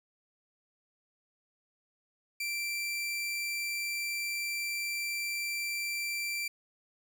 sawtooth tone, 2349 Hz, D7, in tune, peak -29 dBFS, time 2.4-6.48 s, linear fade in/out 5 ms, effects none

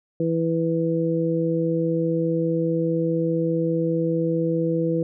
harmonic tone, 164.81 Hz, E3, in tune, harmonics 1 / 2 / 3, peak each -24 / -24 / -24 dBFS, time 0.2-5.03 s, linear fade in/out 2 ms, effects none

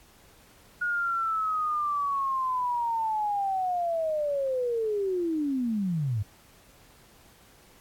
sine linear sweep, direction down, 1446 to 95.9 Hz, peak -25 dBFS, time 0.81-6.23 s, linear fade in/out 10 ms, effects pink hiss -57 dBFS RMS until 7.8 s + AAC 64 kbps

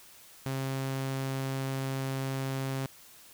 sawtooth tone, 134.1 Hz, C3, 43 cents sharp, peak -27 dBFS, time 0.46-2.86 s, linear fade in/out 0 ms, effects white hiss -54 dBFS RMS until 3.33 s

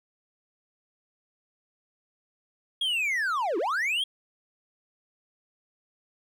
triangle linear two-way sweep, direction down then up, 3322 to 311.1 to 3322 Hz, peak -23 dBFS, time 2.81-4.04 s, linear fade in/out 5 ms, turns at 3.58 s, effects none

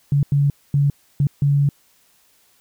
sine tone bursts at uneven times, 142.1 Hz, C#3, 43 cents sharp, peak -13 dBFS, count 5, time 0.12-0.23 / 0.32-0.5 / 0.74-0.9 / 1.2-1.27 / 1.42-1.69 s, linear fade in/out 2 ms, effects white hiss -58 dBFS RMS until 2.6 s

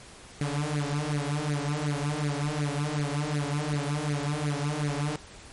sawtooth tone with flanger, 146.8 Hz, D3, in tune, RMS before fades -29 dBFS, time 0.41-5.16 s, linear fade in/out 2 ms, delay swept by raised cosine 0.45 to 6.05 ms, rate 2.7 Hz, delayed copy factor +1, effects pink hiss -48 dBFS RMS until 5.52 s + MP3 48 kbps

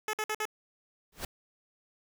10% pulse tone bursts, 429.5 Hz, A4, 42 cents flat, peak -22 dBFS, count 4, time 0.08-0.454 s, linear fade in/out 2 ms, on 53 ms, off 54 ms
pink noise with exponential growth, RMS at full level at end -31 dBFS, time 1.12-1.25 s, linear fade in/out 5 ms, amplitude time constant 28 ms
effects none

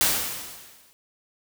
white noise with exponential decay, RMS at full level -19 dBFS, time 0.01-0.93 s, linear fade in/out 0 ms, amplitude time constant 200 ms, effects none

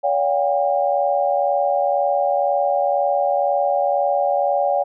sine tone cluster, 569 / 718 / 800 Hz, C#5 / F5 / G5, +45 / +48 / +35 cents, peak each -19 / -21 / -21 dBFS, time 0.03-4.84 s, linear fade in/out 20 ms, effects none

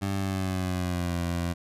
20% pulse tone with pitch glide, 98 to 86.31 Hz, G2 to F2, 0 to -20 cents, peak -22 dBFS, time 0.01-1.54 s, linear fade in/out 20 ms, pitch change -220 cents, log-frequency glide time 0.14-1.17 s, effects resampled to 32000 Hz

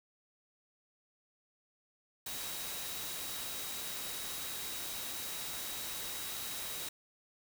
sine tone in noise, 3836 Hz, A#7, 49 cents sharp, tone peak -48 dBFS, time 2.26-6.89 s, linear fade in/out 5 ms, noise white, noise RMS -41 dBFS, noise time 2.26-6.89 s, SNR -10 dB, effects none

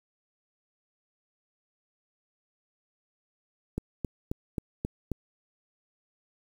click train, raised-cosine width 3 ms, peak -17 dBFS, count 6, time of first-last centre 3.78-5.117 s, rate 3.74 Hz, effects 8-bit

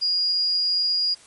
sine tone, 4861 Hz, D#8, 41 cents flat, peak -19 dBFS, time 0.01-1.15 s, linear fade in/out 20 ms, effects white hiss -50 dBFS RMS until 1.26 s + MP3 48 kbps

